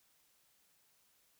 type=silence; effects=white hiss -72 dBFS RMS until 1.39 s